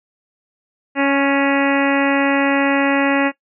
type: harmonic tone with a mistuned harmonic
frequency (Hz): 278.1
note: C#4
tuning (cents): +6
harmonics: 1 / 2 / 3 / 4 / 5 / 6 / 7 / 8 / 9 / 10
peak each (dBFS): -16 / -20 / -23 / -27 / -27 / -25 / -24 / -30 / -27 / -29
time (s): 0.95-3.32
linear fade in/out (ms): 50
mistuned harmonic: 4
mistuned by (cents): -19
effects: noise-tail reverb RT60 0.1 s tail -18 dB re dry